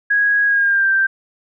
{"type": "tone with pitch glide", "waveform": "sine", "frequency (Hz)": [1654, 1571.1], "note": ["G#6", "G6"], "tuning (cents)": [-8, 3], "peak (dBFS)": -12, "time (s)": [0.1, 1.07], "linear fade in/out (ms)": 10, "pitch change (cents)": -89, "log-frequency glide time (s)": [0.45, 0.9], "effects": []}